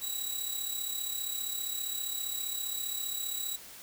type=tone with amplitude modulation; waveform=10% pulse; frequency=3886 Hz; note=B7; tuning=29 cents flat; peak=-23 dBFS; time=0.01-3.57 s; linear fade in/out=20 ms; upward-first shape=sine; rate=35.1 Hz; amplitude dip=55%; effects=white hiss -49 dBFS RMS until 3.82 s